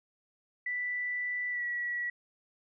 sine tone with pitch glide, 1975.5 to 1933.7 Hz, B6 to B6, 0 to -37 cents, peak -31 dBFS, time 0.66-2.1 s, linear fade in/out 5 ms, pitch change -37 cents, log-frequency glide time 1.5-1.64 s, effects none

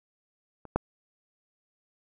clicks, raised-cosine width 1 ms, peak -30 / -10 dBFS, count 2, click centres 0.653 / 0.76 s, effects none

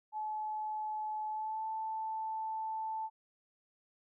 sine tone with pitch glide, 859 to 880.1 Hz, A5 to A5, -42 to 0 cents, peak -35 dBFS, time 0.12-3.1 s, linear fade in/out 50 ms, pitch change +42 cents, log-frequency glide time 1.28-1.66 s, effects none

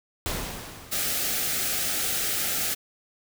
pink noise with exponential decay, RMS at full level -28 dBFS, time 0.26-1.64 s, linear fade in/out 0 ms, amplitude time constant 300 ms
white band-stop noise, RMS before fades -27 dBFS, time 0.91-2.75 s, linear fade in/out 20 ms, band 840 to 1200 Hz, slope 96 dB/octave
effects none

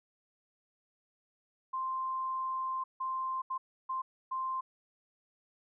sine tone bursts at uneven times, 1046.5 Hz, C6, in tune, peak -32 dBFS, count 5, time 1.73-2.84 / 3-3.42 / 3.5-3.58 / 3.89-4.02 / 4.31-4.61 s, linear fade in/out 10 ms, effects none

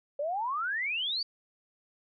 sine exponential sweep, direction up, 554.4 to 4697 Hz, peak -29 dBFS, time 0.19-1.23 s, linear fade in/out 5 ms, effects none

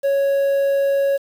triangle tone with quantisation, 554.4 Hz, C#5, in tune, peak -13 dBFS, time 0.03-1.18 s, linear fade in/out 20 ms, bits 7, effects none

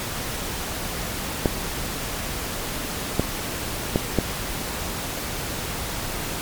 clicks, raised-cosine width 2 ms, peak -4 dBFS, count 4, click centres 1.458 / 3.196 / 3.959 / 4.187 s, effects pink hiss -29 dBFS RMS until 6.41 s + MP3 96 kbps

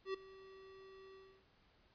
square tone with ADSR envelope, 384.1 Hz, G4, 35 cents flat, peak -37 dBFS, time 0.05-1.45 s, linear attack 90 ms, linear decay 8 ms, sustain -19 dB, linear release 310 ms, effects pink hiss -71 dBFS RMS until 1.94 s + resampled to 11025 Hz

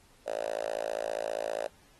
5% pulse tone with high-pass filter, 55 Hz, A1, in tune, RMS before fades -34 dBFS, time 0.26-1.68 s, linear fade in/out 10 ms, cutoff 580 Hz, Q 5.9, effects pink hiss -62 dBFS RMS until 1.99 s + AAC 32 kbps

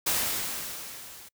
white noise with level ramp, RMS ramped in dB -25 to -48 dBFS, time 0.06-1.29 s, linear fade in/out 10 ms, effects noise-tail reverb RT60 0.1 s tail -26 dB re dry

